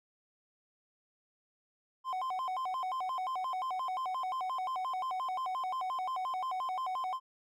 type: tone with vibrato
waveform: triangle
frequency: 881 Hz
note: A5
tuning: 2 cents sharp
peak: -31 dBFS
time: 2.04-7.2 s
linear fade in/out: 50 ms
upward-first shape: square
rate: 5.7 Hz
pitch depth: 290 cents each way
effects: none